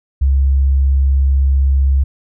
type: tone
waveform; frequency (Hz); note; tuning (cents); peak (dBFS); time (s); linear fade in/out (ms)
sine; 67.9; C#2; -35; -9; 0.21-2.04; 10
effects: none